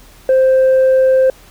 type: tone with tanh clipping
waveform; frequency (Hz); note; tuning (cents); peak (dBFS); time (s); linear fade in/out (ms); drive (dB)
sine; 523.3; C5; 0; -8; 0.29-1.3; 2; 1
effects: added 40 Hz sine -43 dBFS peak until 1.5 s + pink hiss -44 dBFS RMS until 1.5 s